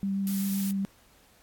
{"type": "tone with vibrato", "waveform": "sine", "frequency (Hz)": 196, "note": "G3", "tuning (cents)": 0, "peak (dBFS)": -26, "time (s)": [0.03, 0.85], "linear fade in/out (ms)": 0, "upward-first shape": "sine", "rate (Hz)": 7.6, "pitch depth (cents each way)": 10}
{"type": "noise", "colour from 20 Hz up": "blue", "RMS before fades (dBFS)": -37, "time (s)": [0.27, 0.71], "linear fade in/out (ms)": 0}
{"effects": ["pink hiss -60 dBFS RMS until 1.42 s", "AAC 64 kbps"]}